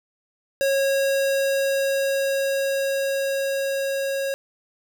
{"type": "tone with level ramp", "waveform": "square", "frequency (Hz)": 547, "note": "C#5", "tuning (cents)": -23, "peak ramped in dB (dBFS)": [-19, -24], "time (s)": [0.61, 4.34], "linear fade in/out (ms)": 0, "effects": []}